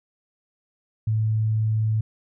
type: tone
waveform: sine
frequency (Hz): 109.4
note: A2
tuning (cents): -9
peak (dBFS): -19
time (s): 1.07-2.01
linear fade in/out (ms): 5
effects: none